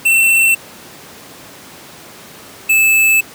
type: tone pair in turn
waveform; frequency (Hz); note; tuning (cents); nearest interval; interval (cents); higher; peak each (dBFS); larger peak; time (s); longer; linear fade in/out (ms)
square; 2692 / 2620; E7 / E7; +36 / -11; unison; 47; first; -9; neither; 0.05-0.55 / 2.69-3.21; second; 10
effects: pink hiss -36 dBFS RMS until 3.34 s + high-pass 150 Hz 12 dB/octave